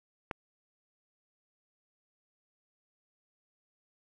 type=click; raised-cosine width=0.5 ms; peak=-19 dBFS; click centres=0.312 s; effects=none